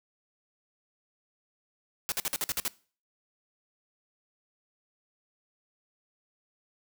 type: noise bursts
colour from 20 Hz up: white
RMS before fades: -30 dBFS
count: 8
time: 2.09-2.68 s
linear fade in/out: 0 ms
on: 30 ms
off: 50 ms
effects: noise-tail reverb RT60 0.4 s tail -21 dB re dry